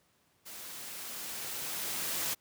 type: noise with level ramp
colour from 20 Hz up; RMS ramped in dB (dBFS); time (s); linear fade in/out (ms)
white; -46 to -33; 0.45-2.35; 20
effects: pink hiss -70 dBFS RMS until 2.4 s + high-pass 100 Hz 12 dB/octave